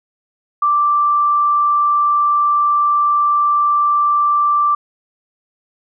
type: tone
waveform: sine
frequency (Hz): 1174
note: D6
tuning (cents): -1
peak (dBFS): -11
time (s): 0.62-4.75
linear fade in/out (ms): 5
effects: none